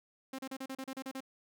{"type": "tone bursts", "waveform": "sawtooth", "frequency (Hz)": 265.4, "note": "C4", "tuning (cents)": 25, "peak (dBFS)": -35, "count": 10, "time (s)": [0.33, 1.205], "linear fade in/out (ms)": 5, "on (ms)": 56, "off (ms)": 35, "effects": []}